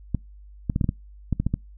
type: clicks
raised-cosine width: 5 ms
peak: -10 dBFS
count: 10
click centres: 0.147 / 0.698 / 0.761 / 0.812 / 0.843 / 0.891 / 1.327 / 1.4 / 1.466 / 1.54 s
effects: noise-tail reverb RT60 0.2 s tail -25 dB re dry + added 50 Hz sine -43 dBFS peak until 1.77 s